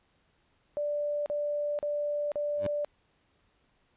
sine tone bursts, 587.3 Hz, D5, in tune, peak -28 dBFS, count 4, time 0.77-2.847 s, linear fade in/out 0 ms, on 490 ms, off 39 ms
15% pulse tone with exponential growth, 98 Hz, G2, in tune, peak -25 dBFS, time 2.56-2.67 s, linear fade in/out 5 ms, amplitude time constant 23 ms
effects pink hiss -70 dBFS RMS until 3.96 s + resampled to 8000 Hz

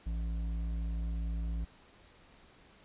sine tone with hard clipping, 56.1 Hz, A1, 34 cents sharp, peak -34 dBFS, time 0.06-1.65 s, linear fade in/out 10 ms, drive 8 dB, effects pink hiss -60 dBFS RMS until 2.84 s + resampled to 8000 Hz

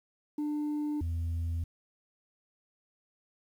sine tone pair in turn, 297.7 / 83.54 Hz, D4 / E2, +24 / +24 cents, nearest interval octave + minor seventh, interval 2200 cents, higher first, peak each -27 dBFS, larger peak neither, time 0.38-1.01 / 1.01-1.64 s, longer neither, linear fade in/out 5 ms, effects tanh soft clip ceiling -29 dBFS + 10-bit

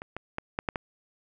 clicks, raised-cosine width 0.5 ms, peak -23 / -20 / -16 / -13 / -12 / -15 dBFS, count 6, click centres 0.019 / 0.166 / 0.384 / 0.589 / 0.688 / 0.758 s, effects none

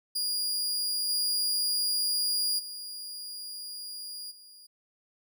sawtooth tone with level steps, 4849 Hz, D#8, 45 cents flat, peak -25 / -23 / -35 / -47 dBFS, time 0.15-4.67 s, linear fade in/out 10 ms, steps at 1.08 / 2.58 / 4.3 s, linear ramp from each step 20 ms, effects none

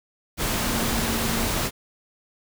sine tone in noise, 228.9 Hz, A#3, 31 cents flat, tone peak -29 dBFS, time 0.59-1.49 s, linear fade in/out 50 ms, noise pink, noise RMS -25 dBFS, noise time 0.37-1.71 s, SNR -7 dB, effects none

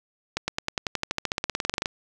accelerating click train, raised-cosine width 0.2 ms, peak -8 dBFS, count 23, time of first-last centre 0.37-1.858 s, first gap 110 ms, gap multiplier 0.95, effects none

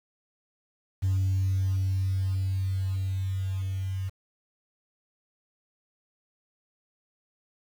sine tone with level ramp, 95.4 Hz, G2, 47 cents flat, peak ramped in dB -20 to -28 dBFS, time 1.02-4.1 s, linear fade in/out 20 ms, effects tanh soft clip ceiling -20 dBFS + 8-bit

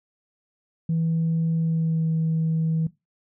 sine tone with pitch glide, 163.6 to 161.07 Hz, E3 to E3, -13 to -40 cents, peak -19 dBFS, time 0.89-2.87 s, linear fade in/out 5 ms, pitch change -27 cents, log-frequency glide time 1.54-2.09 s, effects noise-tail reverb RT60 0.2 s tail -18 dB re dry + tanh soft clip ceiling -17 dBFS

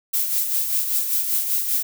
violet noise with tremolo, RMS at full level -20 dBFS, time 0.13-1.83 s, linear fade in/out 10 ms, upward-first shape sine, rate 5.1 Hz, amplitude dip 50%, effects none

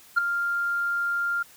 sine tone with ADSR envelope, 1396.9 Hz, F6, in tune, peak -12 dBFS, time 0.16-1.43 s, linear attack 22 ms, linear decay 6 ms, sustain -11 dB, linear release 9 ms, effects tanh soft clip ceiling -14 dBFS + white hiss -52 dBFS RMS until 1.56 s

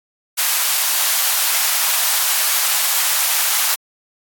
white high-pass noise, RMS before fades -17 dBFS, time 0.37-3.76 s, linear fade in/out 20 ms, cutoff 720 Hz, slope 24 dB/octave, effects AAC 64 kbps

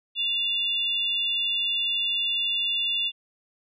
sine tone pair together, 2794 / 3496 Hz, F7 / A7, 0 / -12 cents, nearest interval major third, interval 388 cents, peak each -26 dBFS, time 0.15-3.12 s, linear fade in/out 50 ms, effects none

